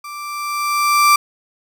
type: tone with level ramp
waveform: 35% pulse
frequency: 1174.7 Hz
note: D6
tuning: in tune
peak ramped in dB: -28 to -6 dBFS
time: 0.04-1.16 s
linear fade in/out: 5 ms
effects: none